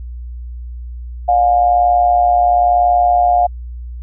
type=tone with amplitude modulation; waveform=sine; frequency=711 Hz; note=F5; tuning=31 cents sharp; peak=-6 dBFS; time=1.28-3.47 s; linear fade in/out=10 ms; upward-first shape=sine; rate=121 Hz; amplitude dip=60%; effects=added 60 Hz sine -25 dBFS peak until 4.02 s